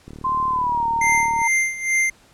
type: click train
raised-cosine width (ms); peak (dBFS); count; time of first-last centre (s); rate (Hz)
3; -24; 51; 0.08-1.417; 37.4
type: tone with pitch glide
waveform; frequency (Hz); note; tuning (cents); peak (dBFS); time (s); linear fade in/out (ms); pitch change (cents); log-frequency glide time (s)
sine; 1041 to 922.1; C6 to A#5; -9 to -19; -18; 0.24-1.48; 10; -210; 0.48-0.87
type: tone with tremolo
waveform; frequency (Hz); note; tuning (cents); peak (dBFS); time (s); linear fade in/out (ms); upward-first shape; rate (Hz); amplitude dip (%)
square; 2093; C7; 0; -16; 1.01-2.1; 5; sine; 2.3; 80
effects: pink hiss -53 dBFS RMS until 2.33 s + low-pass 10000 Hz 12 dB/octave